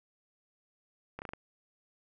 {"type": "slowing click train", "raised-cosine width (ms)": 0.5, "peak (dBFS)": -25, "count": 5, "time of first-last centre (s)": [1.19, 1.335], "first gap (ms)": 29, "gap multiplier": 1.15, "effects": []}